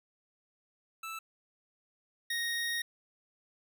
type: tone pair in turn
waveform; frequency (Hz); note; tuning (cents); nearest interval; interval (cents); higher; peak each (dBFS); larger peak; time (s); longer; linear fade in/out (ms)
25% pulse; 1320 / 1866.8; E6 / A#6; +2 / +2; tritone; 600; second; -35 / -28; second; 1.03-1.19 / 2.3-2.82; second; 5
effects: none